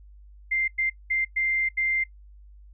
sine tone bursts at uneven times, 2093 Hz, C7, in tune, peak -22 dBFS, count 5, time 0.51-0.68 / 0.78-0.9 / 1.1-1.25 / 1.36-1.69 / 1.77-2.04 s, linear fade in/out 10 ms, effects noise-tail reverb RT60 0.1 s tail -20 dB re dry + added 50 Hz sine -46 dBFS peak until 2.73 s

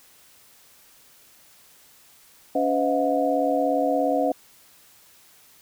sine tone cluster, 283.3 / 508 / 641 / 718 Hz, C#4 / B4 / E5 / F5, +38 / +49 / -49 / +48 cents, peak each -25 dBFS, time 2.55-4.32 s, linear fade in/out 5 ms, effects white hiss -54 dBFS RMS until 5.61 s

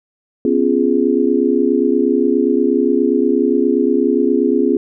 sine chord, C# dominant seventh, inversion third, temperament just, 249.5 / 277.2 / 346.5 / 415.8 Hz, B3 / C#4 / E#4 / G#4, +18 / 0 / -14 / +2 cents, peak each -17 dBFS, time 0.45-4.77 s, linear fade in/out 2 ms, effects none

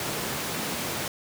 pink high-pass noise, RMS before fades -31 dBFS, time 0-1.08 s, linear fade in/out 2 ms, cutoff 140 Hz, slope 12 dB/octave, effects none

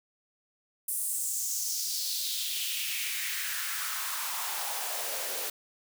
white noise with high-pass filter sweep, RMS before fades -33 dBFS, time 0.88-5.5 s, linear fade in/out 5 ms, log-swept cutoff 10000 to 440 Hz, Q 2.9, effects none

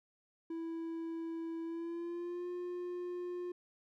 triangle tone with pitch glide, 329.6 to 355.3 Hz, E4 to F4, 0 to +30 cents, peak -36 dBFS, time 0.5-3.52 s, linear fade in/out 5 ms, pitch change +130 cents, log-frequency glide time 1.63-2.48 s, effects none

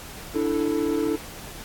triangle chord, D suspended second, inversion none, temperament equal, 293.7 / 329.6 / 440 Hz, D4 / E4 / A4, 0 / 0 / 0 cents, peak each -24 dBFS, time 0.34-1.17 s, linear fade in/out 20 ms, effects pink hiss -40 dBFS RMS until 1.64 s + AAC 64 kbps

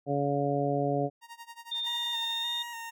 harmonic tone, 141.7 Hz, C#3, 38 cents sharp, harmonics 1 / 2 / 3 / 4 / 5, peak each -32 / -32 / -32 / -32 / -32 dBFS, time 0.06-1.1 s, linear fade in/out 50 ms
sawtooth tone with tremolo, 932.3 Hz, A#5, in tune, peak -38 dBFS, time 1.21-2.34 s, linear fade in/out 50 ms, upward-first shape sine, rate 11 Hz, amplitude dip 90%
sine tone with pitch glide, 3630 to 3664 Hz, A#7 to A#7, -47 to -31 cents, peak -30 dBFS, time 1.71-2.63 s, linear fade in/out 10 ms, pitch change +16 cents, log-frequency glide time 2.1-2.43 s
20% pulse tone with vibrato, 934 Hz, A#5, 3 cents sharp, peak -33 dBFS, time 1.85-2.91 s, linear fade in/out 20 ms, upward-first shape square, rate 1.7 Hz, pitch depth 25 cents each way
effects none

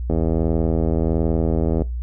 click train, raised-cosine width 2 ms, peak -8 dBFS, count 141, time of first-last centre 0.1-1.82 s, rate 81.4 Hz, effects noise-tail reverb RT60 0.2 s tail -19 dB re dry + added 60 Hz sine -23 dBFS peak until 2.02 s

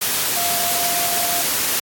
sine tone in noise, 698.5 Hz, F5, in tune, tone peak -25 dBFS, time 0.36-1.42 s, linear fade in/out 10 ms, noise white, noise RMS -20 dBFS, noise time 0.01-1.8 s, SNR -8 dB, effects high-pass 100 Hz 12 dB/octave + AAC 64 kbps

